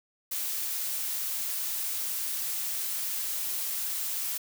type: noise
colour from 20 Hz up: blue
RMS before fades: -32 dBFS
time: 0.31-4.38 s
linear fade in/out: 10 ms
effects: none